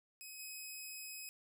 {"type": "tone with level steps", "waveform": "10% pulse", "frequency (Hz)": 2537, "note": "D#7", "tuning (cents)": 33, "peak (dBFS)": [-40, -37], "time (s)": [0.21, 1.29], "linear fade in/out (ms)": 0, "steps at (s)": 0.39, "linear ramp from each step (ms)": 5, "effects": []}